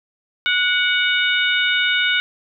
harmonic tone with a mistuned harmonic, 734 Hz, F#5, 14 cents flat, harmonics 2 / 3 / 4 / 5, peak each -19 / -21 / -22 / -23 dBFS, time 0.46-2.2 s, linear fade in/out 0 ms, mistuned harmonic 3, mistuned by +35 cents, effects none

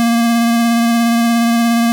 square tone with vibrato, 233.1 Hz, A#3, in tune, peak -11 dBFS, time 0-1.92 s, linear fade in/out 0 ms, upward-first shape sine, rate 17 Hz, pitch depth 16 cents each way, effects none

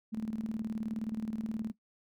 sine tone with tremolo, 220 Hz, A3, in tune, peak -31 dBFS, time 0.12-1.72 s, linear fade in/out 20 ms, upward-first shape square, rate 19 Hz, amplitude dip 65%, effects noise-tail reverb RT60 0.1 s tail -17 dB re dry

